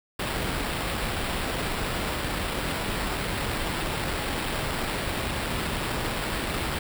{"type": "noise with sample-and-hold", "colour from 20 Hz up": "pink", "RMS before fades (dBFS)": -29, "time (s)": [0.19, 6.79], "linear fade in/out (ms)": 5, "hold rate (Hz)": 6300, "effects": []}